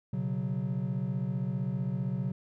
triangle chord, B suspended second, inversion none, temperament just, 123.47 / 138.9 / 185.21 Hz, B2 / C#3 / F#3, 0 / +4 / +2 cents, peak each -32 / -31 / -31 dBFS, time 0.13-2.32 s, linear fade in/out 5 ms, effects tanh soft clip ceiling -20 dBFS

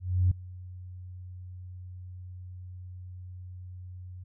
sine tone with ADSR envelope, 90.9 Hz, F#2, 30 cents flat, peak -18 dBFS, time 0-4.24 s, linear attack 310 ms, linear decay 6 ms, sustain -22 dB, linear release 11 ms, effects tanh soft clip ceiling -14 dBFS

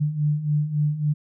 sine beating tone pair, 146.83 / 150.43 Hz, D3 / D3, 0 / +42 cents, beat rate 3.6 Hz, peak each -26 / -21 dBFS, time 0-1.14 s, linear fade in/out 20 ms, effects none

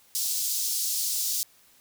pink high-pass noise, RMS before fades -28 dBFS, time 0.15-1.43 s, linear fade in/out 0 ms, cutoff 4700 Hz, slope 24 dB/octave, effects white hiss -59 dBFS RMS until 1.8 s

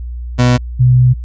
30% pulse / sine tone pair in turn, 123.47 / 125.77 Hz, B2 / B2, 0 / +32 cents, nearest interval unison, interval 32 cents, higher second, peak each -5 dBFS, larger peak neither, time 0.38-0.58 / 0.79-1.14 s, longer second, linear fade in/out 20 ms, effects added 60 Hz sine -21 dBFS peak until 1.24 s + resampled to 16000 Hz

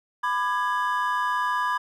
triangle chord, G# diminished, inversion first, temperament just, 996.7 / 1196.1 / 1661.2 Hz, B5 / D6 / G#6, +16 / +31 / 0 cents, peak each -23 / -27 / -27 dBFS, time 0.23-1.78 s, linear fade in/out 10 ms, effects none

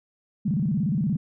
sine tone with vibrato, 175.3 Hz, F3, 7 cents sharp, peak -21 dBFS, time 0.45-1.17 s, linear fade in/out 10 ms, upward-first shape square, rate 17 Hz, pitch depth 290 cents each way, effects none

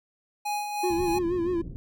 square tone with tremolo, 830.6 Hz, G#5, in tune, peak -27 dBFS, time 0.45-1.19 s, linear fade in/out 10 ms, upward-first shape sine, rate 3.2 Hz, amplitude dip 45%
triangle tone with vibrato, 349.2 Hz, F4, in tune, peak -22 dBFS, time 0.83-1.62 s, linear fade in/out 10 ms, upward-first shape sine, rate 6.3 Hz, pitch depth 77 cents each way
pink low-pass noise, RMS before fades -38 dBFS, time 0.9-1.76 s, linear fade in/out 0 ms, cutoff 320 Hz, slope 24 dB/octave
effects none

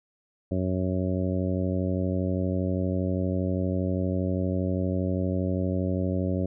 harmonic tone, 92.5 Hz, F#2, in tune, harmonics 1 / 2 / 3 / 4 / 5 / 6 / 7, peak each -28 / -29 / -31 / -35 / -39 / -34 / -40 dBFS, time 0.51-6.46 s, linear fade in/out 5 ms, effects none

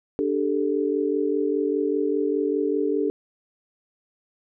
sine chord, D suspended fourth, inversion none, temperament equal with one note detuned, 293.7 / 395 / 440 Hz, D4 / G4 / A4, 0 / +13 / 0 cents, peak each -25 dBFS, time 0.19-3.1 s, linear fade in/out 0 ms, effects none

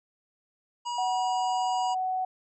harmonic tone, 963 Hz, B5, 44 cents flat, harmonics 1 / 3 / 5 / 7 / 8, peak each -30 / -40 / -44 / -47 / -48 dBFS, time 0.85-1.95 s, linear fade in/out 20 ms
sine tone, 746 Hz, F#5, 14 cents sharp, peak -26 dBFS, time 0.98-2.25 s, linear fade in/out 5 ms
effects none

